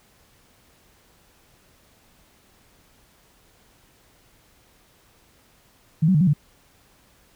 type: tone with pitch steps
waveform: sine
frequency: 158.3 / 188.9 / 150.4 / 185.3 / 147 Hz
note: D#3 / F#3 / D3 / F#3 / D3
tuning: +30 / +36 / +42 / +3 / +2 cents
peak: -14 dBFS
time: 6.02-6.335 s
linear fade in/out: 10 ms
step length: 63 ms
effects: pink hiss -58 dBFS RMS until 7.35 s